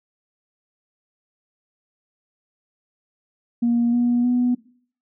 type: tone with pitch steps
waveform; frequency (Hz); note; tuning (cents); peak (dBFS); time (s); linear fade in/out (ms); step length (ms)
sine; 236.6 / 241.3 / 246.1; A#3 / B3 / B3; +26 / -40 / -6; -15; 3.62-4.55; 10; 310
effects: noise-tail reverb RT60 0.5 s tail -20 dB re dry + tanh soft clip ceiling -12 dBFS